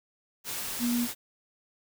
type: tone in noise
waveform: sine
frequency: 240 Hz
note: B3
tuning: 49 cents flat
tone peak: -25 dBFS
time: 0.79-1.08 s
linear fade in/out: 50 ms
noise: white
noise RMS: -35 dBFS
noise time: 0.44-1.15 s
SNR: +7 dB
effects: none